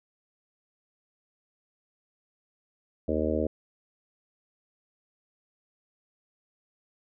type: harmonic tone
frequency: 77.78 Hz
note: D#2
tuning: in tune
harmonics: 1 / 3 / 4 / 5 / 6 / 7 / 8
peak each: -33 / -32 / -31 / -34 / -32 / -32 / -34 dBFS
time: 3.08-3.47 s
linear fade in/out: 5 ms
effects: none